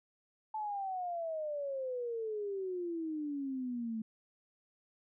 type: exponential sweep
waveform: sine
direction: down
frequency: 877 to 217.8 Hz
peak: -35 dBFS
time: 0.54-4.02 s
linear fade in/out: 5 ms
effects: none